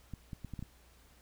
clicks, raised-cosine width 5 ms, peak -29 dBFS, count 6, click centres 0.137 / 0.332 / 0.447 / 0.537 / 0.592 / 0.626 s, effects added 60 Hz sine -62 dBFS peak until 1.21 s + pink hiss -64 dBFS RMS until 1.21 s

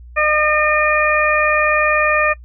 harmonic tone, 607 Hz, D#5, 43 cents flat, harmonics 1 / 2 / 3 / 4, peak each -18 / -18 / -18 / -18 dBFS, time 0.16-2.34 s, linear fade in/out 20 ms, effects noise-tail reverb RT60 0.1 s tail -21 dB re dry + added 60 Hz sine -35 dBFS peak until 2.44 s

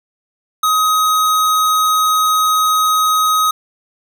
square tone, 1261 Hz, D#6, 23 cents sharp, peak -12 dBFS, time 0.63-3.51 s, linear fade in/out 5 ms, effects none

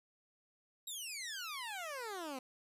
15% pulse exponential sweep, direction down, 3860 to 249.8 Hz, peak -35 dBFS, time 0.87-2.39 s, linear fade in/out 5 ms, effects resampled to 32000 Hz + 12-bit

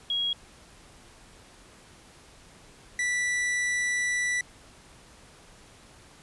sine / 45% pulse tone pair in turn, 3300 / 1965.8 Hz, G#7 / B6, -12 / -9 cents, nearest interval major sixth, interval 897 cents, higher first, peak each -25 dBFS, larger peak neither, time 0.1-0.33 / 2.99-4.41 s, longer second, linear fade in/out 2 ms, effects pink hiss -53 dBFS RMS until 6.22 s + resampled to 24000 Hz

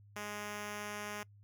5% pulse tone, 207.7 Hz, G#3, in tune, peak -29 dBFS, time 0.16-1.23 s, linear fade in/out 2 ms, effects noise-tail reverb RT60 0.1 s tail -24 dB re dry + added 102 Hz sine -57 dBFS peak until 1.43 s

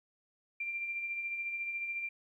sine tone with tremolo, 2371 Hz, D7, 16 cents sharp, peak -33 dBFS, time 0.6-2.09 s, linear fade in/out 5 ms, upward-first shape sine, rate 14 Hz, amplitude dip 40%, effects 12-bit

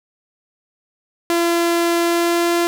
sawtooth tone with pitch glide, 340.6 to 343.2 Hz, F4 to F4, -43 to -30 cents, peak -11 dBFS, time 1.3-2.67 s, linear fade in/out 0 ms, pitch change +13 cents, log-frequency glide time 1.99-2.55 s, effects none

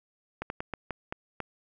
slowing click train, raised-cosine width 0.5 ms, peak -18 dBFS, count 7, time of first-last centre 0.42-1.403 s, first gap 81 ms, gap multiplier 1.28, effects none

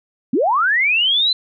sine linear sweep, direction up, 207.7 to 4100 Hz, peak -13 dBFS, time 0.33-1.33 s, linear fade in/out 5 ms, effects none

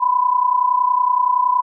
sine tone pair together, 987.8 / 1018.5 Hz, B5 / C6, 0 / -47 cents, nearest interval minor second, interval 53 cents, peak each -15 / -18 dBFS, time 0-1.62 s, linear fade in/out 20 ms, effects none

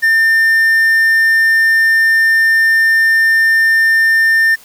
triangle tone with quantisation, 1800 Hz, A6, 39 cents sharp, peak -6 dBFS, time 0.02-4.56 s, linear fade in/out 20 ms, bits 6, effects white hiss -42 dBFS RMS until 4.64 s

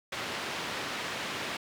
white band-pass noise, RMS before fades -36 dBFS, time 0.12-1.57 s, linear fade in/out 5 ms, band 120 to 2900 Hz, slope 12 dB/octave, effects none

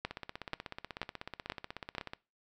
two click trains, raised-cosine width 0.3 ms, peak -18 / -24 dBFS, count 5 / 34, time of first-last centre 0.05-1.982 / 0.11-2.135 s, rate 2.07 / 16.3 Hz, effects noise-tail reverb RT60 0.3 s tail -22 dB re dry

